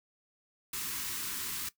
white band-stop noise, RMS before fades -37 dBFS, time 0.73-1.69 s, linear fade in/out 5 ms, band 410 to 940 Hz, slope 48 dB/octave, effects noise-tail reverb RT60 0.1 s tail -17 dB re dry

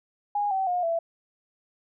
sine tone with pitch steps, 822 / 767 / 715.6 / 667.7 Hz, G#5 / G5 / F5 / E5, -18 / -38 / +42 / +22 cents, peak -23 dBFS, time 0.35-0.99 s, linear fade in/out 5 ms, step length 160 ms, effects none

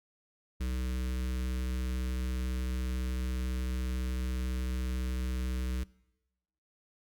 square tone with notch filter, 63 Hz, B1, 35 cents sharp, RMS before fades -33 dBFS, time 0.6-5.84 s, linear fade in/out 10 ms, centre 750 Hz, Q 0.85, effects noise-tail reverb RT60 1.0 s tail -23 dB re dry + Opus 48 kbps

